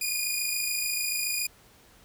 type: tone pair together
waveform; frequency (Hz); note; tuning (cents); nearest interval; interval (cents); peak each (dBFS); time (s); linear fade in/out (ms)
10% pulse; 2433 / 2460; D#7 / D#7; -39 / -20; unison; 19; -21; 0.01-1.47; 5
effects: pink hiss -57 dBFS RMS until 2.04 s